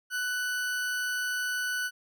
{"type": "tone", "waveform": "40% pulse", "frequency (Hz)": 1489, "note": "F#6", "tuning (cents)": 11, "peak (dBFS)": -28, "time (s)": [0.1, 1.91], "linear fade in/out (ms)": 50, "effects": []}